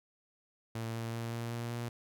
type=tone with pitch steps; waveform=sawtooth; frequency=113.8 / 114.79 / 115.79 / 116.8 / 117.81 / 118.84 Hz; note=A#2 / A#2 / A#2 / A#2 / A#2 / A#2; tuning=-41 / -26 / -11 / +4 / +19 / +34 cents; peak=-32 dBFS; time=0.75-1.89 s; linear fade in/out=5 ms; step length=190 ms; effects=none